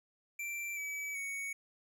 square tone with pitch steps, 2349 / 2289 / 2230 Hz, D7 / D7 / C#7, 0 / -45 / +10 cents, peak -38 dBFS, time 0.39-1.53 s, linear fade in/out 5 ms, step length 380 ms, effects none

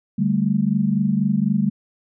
sine chord, D suspended fourth, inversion none, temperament equal, 146.83 / 196 / 220 Hz, D3 / G3 / A3, 0 / 0 / 0 cents, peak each -24 / -19 / -21 dBFS, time 0.18-1.7 s, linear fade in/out 10 ms, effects none

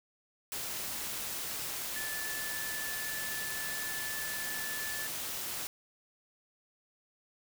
sine tone in noise, 1744 Hz, A6, 16 cents flat, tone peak -39 dBFS, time 1.96-5.07 s, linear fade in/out 0 ms, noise white, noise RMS -38 dBFS, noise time 0.52-5.67 s, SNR -4 dB, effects none

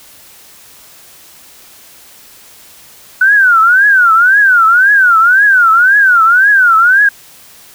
sine tone with vibrato, 1480 Hz, F#6, in tune, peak -4 dBFS, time 3.21-7.09 s, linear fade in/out 5 ms, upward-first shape triangle, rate 1.9 Hz, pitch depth 240 cents each way, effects white hiss -39 dBFS RMS until 7.74 s

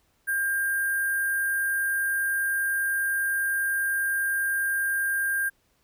sine tone with sample-and-hold, 1600 Hz, G6, 35 cents sharp, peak -23 dBFS, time 0.27-5.5 s, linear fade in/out 20 ms, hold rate 11025 Hz, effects pink hiss -68 dBFS RMS until 5.83 s

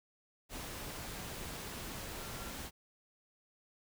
sine tone in noise, 1371 Hz, F6, 32 cents flat, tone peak -54 dBFS, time 2.17-2.54 s, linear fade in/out 50 ms, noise pink, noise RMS -44 dBFS, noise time 0.49-2.71 s, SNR -13 dB, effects none

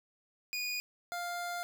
25% pulse tone pair in turn, 2460 / 700.2 Hz, D#7 / F5, -20 / +4 cents, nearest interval octave + minor seventh, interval 2176 cents, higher first, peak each -30 / -32 dBFS, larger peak first, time 0.53-0.8 / 1.12-1.63 s, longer second, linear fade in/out 0 ms, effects none

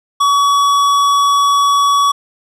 sine tone with tanh clipping, 1132 Hz, C#6, 36 cents sharp, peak -11 dBFS, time 0.2-2.12 s, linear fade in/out 10 ms, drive 15 dB, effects none

